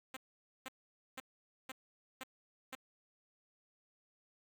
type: tone bursts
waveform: 5% pulse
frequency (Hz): 261.6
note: C4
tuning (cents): 0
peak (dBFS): -32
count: 6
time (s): 0.14-2.752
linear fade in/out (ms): 2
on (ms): 27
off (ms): 490
effects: none